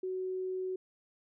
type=tone; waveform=sine; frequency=372.6 Hz; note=F#4; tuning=12 cents sharp; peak=-33 dBFS; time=0.03-0.76 s; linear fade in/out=5 ms; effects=none